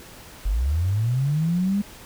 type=linear sweep; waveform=sine; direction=up; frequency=42.68 to 206.9 Hz; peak=-19 dBFS; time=0.45-1.82 s; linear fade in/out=10 ms; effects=pink hiss -44 dBFS RMS until 2.05 s